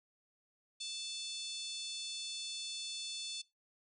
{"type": "harmonic tone", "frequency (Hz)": 880, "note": "A5", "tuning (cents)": 0, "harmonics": [3, 4, 5, 6, 7, 8, 9, 10], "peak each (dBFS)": [-52, -43, -45, -52, -51, -52, -57, -51], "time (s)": [0.8, 3.42], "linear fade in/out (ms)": 10, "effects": ["noise-tail reverb RT60 0.2 s tail -20 dB re dry"]}